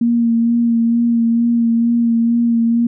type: tone with vibrato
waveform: sine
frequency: 233.1 Hz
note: A#3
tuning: in tune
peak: -11 dBFS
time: 0.01-2.87 s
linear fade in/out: 5 ms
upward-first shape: sine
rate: 2.2 Hz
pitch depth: 22 cents each way
effects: none